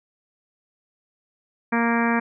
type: harmonic tone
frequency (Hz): 233.1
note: A#3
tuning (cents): 0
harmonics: 1 / 2 / 3 / 4 / 5 / 6 / 7 / 8 / 9 / 10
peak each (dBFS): -21 / -29 / -30 / -27 / -30 / -33 / -28 / -31 / -36 / -32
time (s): 1.72-2.2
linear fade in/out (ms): 10
effects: none